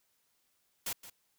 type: noise with echo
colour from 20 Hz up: white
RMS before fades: -36 dBFS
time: 0.86-0.93 s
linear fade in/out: 5 ms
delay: 170 ms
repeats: 1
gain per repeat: -14 dB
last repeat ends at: 1.1 s
effects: white hiss -75 dBFS RMS until 1.38 s